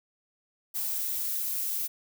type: noise with high-pass filter sweep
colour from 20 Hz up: violet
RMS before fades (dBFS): -31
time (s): 0.74-1.88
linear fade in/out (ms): 20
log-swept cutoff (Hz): 880 to 210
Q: 5.3
effects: none